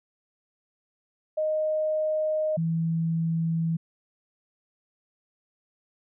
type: tone pair in turn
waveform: sine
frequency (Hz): 620 / 164.22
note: D#5 / E3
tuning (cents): -6 / -6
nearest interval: octave + major seventh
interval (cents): 2300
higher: first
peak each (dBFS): -23 / -23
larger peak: neither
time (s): 1.37-2.57 / 2.57-3.77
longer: neither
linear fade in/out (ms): 10
effects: none